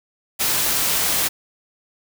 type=noise; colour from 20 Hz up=white; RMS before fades=-20 dBFS; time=0.39-1.29 s; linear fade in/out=20 ms; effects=none